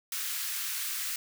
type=high-pass noise; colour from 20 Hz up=white; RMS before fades=-34 dBFS; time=0.12-1.16 s; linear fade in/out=2 ms; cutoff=1300 Hz; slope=24 dB/octave; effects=none